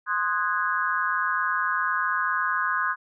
sine chord, Ab dominant seventh, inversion first, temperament equal with one note detuned, 1046.5 / 1244.5 / 1480 / 1647.8 Hz, C6 / Eb6 / Gb6 / Ab6, 0 / 0 / 0 / -14 cents, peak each -28 dBFS, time 0.06-2.96 s, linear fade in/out 50 ms, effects none

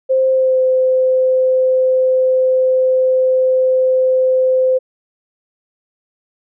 sine tone with pitch glide, 524 to 516.2 Hz, C5 to C5, +2 to -23 cents, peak -10 dBFS, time 0.09-4.79 s, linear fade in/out 20 ms, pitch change -25 cents, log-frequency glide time 0.31-0.6 s, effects none

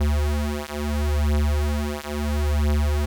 square beating tone pair, 73.42 / 74.16 Hz, D2 / D2, 0 / +17 cents, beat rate 0.74 Hz, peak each -24 dBFS, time 0-3.06 s, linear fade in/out 10 ms, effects none

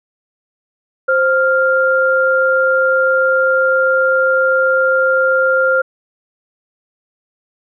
sine tone pair together, 524.5 / 1396.9 Hz, C5 / F6, +4 / 0 cents, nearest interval octave + perfect fourth, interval 1696 cents, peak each -13 dBFS, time 1.08-5.82 s, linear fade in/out 10 ms, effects none

